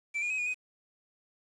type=tone with pitch steps; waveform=triangle; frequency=2332 / 2433 / 2540 / 2447 / 2505 Hz; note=D7 / D#7 / D#7 / D#7 / D#7; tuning=-13 / -39 / +35 / -29 / +11 cents; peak=-28 dBFS; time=0.14-0.545 s; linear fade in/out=20 ms; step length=81 ms; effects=resampled to 22050 Hz + 9-bit